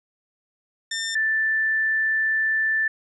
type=tone pair in turn; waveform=15% pulse / sine; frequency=1800 / 1765 Hz; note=A6 / A6; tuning=+39 / +5 cents; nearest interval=unison; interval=34 cents; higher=first; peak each=-19 dBFS; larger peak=neither; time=0.91-1.15 / 1.15-2.88 s; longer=second; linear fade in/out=5 ms; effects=resampled to 22050 Hz